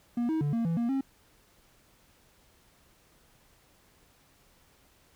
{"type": "tone with pitch steps", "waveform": "triangle", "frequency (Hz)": [238.6, 318.1, 145.5, 230.9, 166.4, 235.3, 269.9], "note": ["A#3", "D#4", "D3", "A#3", "E3", "A#3", "C#4"], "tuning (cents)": [41, 38, -16, -16, 17, 16, -46], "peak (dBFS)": -24, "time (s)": [0.17, 1.01], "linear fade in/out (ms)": 5, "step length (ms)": 120, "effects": ["pink hiss -63 dBFS RMS until 5.15 s"]}